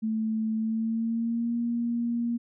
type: tone with pitch glide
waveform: sine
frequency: 220 to 235.8 Hz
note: A3 to A#3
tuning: 0 to +20 cents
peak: -25 dBFS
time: 0.02-2.38 s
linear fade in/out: 20 ms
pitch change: +120 cents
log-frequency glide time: 0.56-1.56 s
effects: none